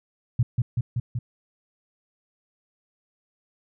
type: tone with echo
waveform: sine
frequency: 120 Hz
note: B2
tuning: 49 cents flat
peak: -16 dBFS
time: 0.39-0.43 s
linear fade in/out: 5 ms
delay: 190 ms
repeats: 4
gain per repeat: -2 dB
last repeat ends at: 1.19 s
effects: none